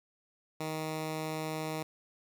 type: tone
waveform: 10% pulse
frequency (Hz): 157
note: D#3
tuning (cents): +16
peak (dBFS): -26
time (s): 0.6-1.83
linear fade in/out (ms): 5
effects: none